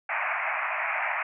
white band-pass noise, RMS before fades -29 dBFS, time 0.09-1.23 s, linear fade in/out 5 ms, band 620 to 2500 Hz, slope 96 dB/octave, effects none

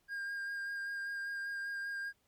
triangle tone with vibrato, 1611 Hz, G6, 47 cents sharp, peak -35 dBFS, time 0.08-2.13 s, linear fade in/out 50 ms, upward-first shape sine, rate 5.1 Hz, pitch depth 15 cents each way, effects pink hiss -75 dBFS RMS until 2.27 s + MP3 96 kbps

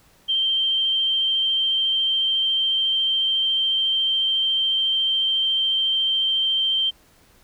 sine tone with vibrato, 3136 Hz, G7, in tune, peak -18 dBFS, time 0.28-6.91 s, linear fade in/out 20 ms, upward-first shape sine, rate 14 Hz, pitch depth 8 cents each way, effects pink hiss -56 dBFS RMS until 7.43 s

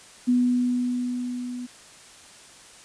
sine tone with level ramp, 246.9 Hz, B3, in tune, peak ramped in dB -16 to -31 dBFS, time 0.27-1.67 s, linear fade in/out 20 ms, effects white hiss -48 dBFS RMS until 2.84 s + resampled to 22050 Hz

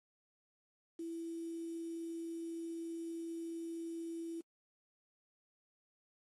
sine tone with quantisation, 332 Hz, E4, 12 cents sharp, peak -40 dBFS, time 0.99-4.41 s, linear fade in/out 5 ms, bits 10, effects AAC 32 kbps

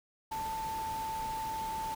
sine tone in noise, 885 Hz, A5, 10 cents sharp, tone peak -34 dBFS, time 0.31-1.95 s, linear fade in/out 10 ms, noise pink, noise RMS -45 dBFS, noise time 0.31-1.95 s, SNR +8 dB, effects none

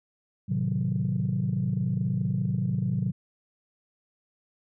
sine chord, A diminished seventh, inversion none, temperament equal, 110 / 130.81 / 155.56 / 185 Hz, A2 / C3 / Eb3 / Gb3, 0 / 0 / 0 / 0 cents, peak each -30 / -28 / -31 / -28 dBFS, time 0.48-3.12 s, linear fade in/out 20 ms, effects tanh soft clip ceiling -17 dBFS

